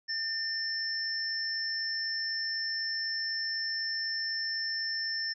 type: tone pair together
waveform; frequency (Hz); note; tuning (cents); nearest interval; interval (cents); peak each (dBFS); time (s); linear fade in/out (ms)
sine; 1800 / 5352; A6 / E8; +39 / +25; octave + perfect fifth; 1886; -35 / -32; 0.08-5.34; 20
effects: none